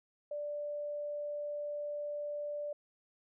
sine tone, 587.3 Hz, D5, in tune, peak -36 dBFS, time 0.31-2.73 s, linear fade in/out 5 ms, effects none

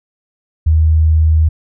sine tone, 79 Hz, D#2, 27 cents sharp, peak -7 dBFS, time 0.66-1.49 s, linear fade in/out 10 ms, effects none

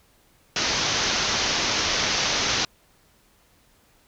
white low-pass noise, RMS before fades -24 dBFS, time 0.56-2.65 s, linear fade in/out 2 ms, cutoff 6400 Hz, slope 96 dB/octave, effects pink hiss -60 dBFS RMS until 4.07 s

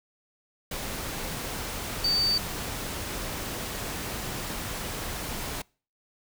sine tone in noise, 4599 Hz, D8, 37 cents flat, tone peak -22 dBFS, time 2.04-2.38 s, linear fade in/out 5 ms, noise pink, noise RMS -34 dBFS, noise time 0.71-5.62 s, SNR +9 dB, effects noise-tail reverb RT60 0.4 s tail -26 dB re dry

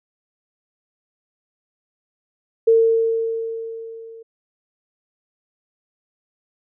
sine tone with level ramp, 453.4 Hz, A#4, 48 cents flat, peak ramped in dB -9 to -37 dBFS, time 2.67-4.23 s, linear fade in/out 10 ms, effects none

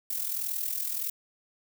violet noise with amplitude modulation, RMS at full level -29 dBFS, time 0.1-1.1 s, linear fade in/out 5 ms, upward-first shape sine, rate 41.5 Hz, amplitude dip 65%, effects none

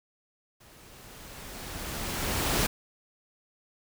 pink noise with level ramp, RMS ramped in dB -55 to -25 dBFS, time 0.6-2.67 s, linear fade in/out 10 ms, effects none

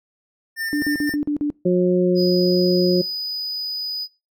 square tone with tremolo, 1802 Hz, A6, 41 cents sharp, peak -24 dBFS, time 0.56-1.16 s, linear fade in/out 50 ms, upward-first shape square, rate 3.9 Hz, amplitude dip 35%
sine tone bursts, 293.7 Hz, D4, in tune, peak -18 dBFS, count 6, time 0.73-1.502 s, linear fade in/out 0 ms, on 92 ms, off 44 ms
harmonic tone, 180.3 Hz, F#3, 45 cents flat, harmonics 1 / 2 / 3, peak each -18 / -17 / -22 dBFS, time 1.65-3.02 s, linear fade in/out 10 ms
triangle tone, 4972 Hz, D#8, 2 cents flat, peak -23 dBFS, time 2.15-4.08 s, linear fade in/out 50 ms
effects noise-tail reverb RT60 0.3 s tail -25 dB re dry

